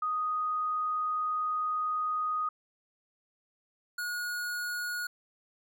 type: tone pair in turn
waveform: sine / square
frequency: 1244.5 / 1446.9 Hz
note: D#6 / F#6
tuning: 0 / -39 cents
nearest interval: minor third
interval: 261 cents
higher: second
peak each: -28 / -33 dBFS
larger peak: first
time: 0.02-2.49 / 3.98-5.07 s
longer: first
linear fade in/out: 5 ms
effects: none